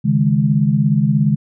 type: chord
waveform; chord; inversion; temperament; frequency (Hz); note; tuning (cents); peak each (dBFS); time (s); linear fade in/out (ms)
sine; C# suspended second; none; equal; 138.59 / 155.56 / 207.7; C#3 / D#3 / G#3; 0 / 0 / 0; -16; 0.04-1.36; 20
effects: none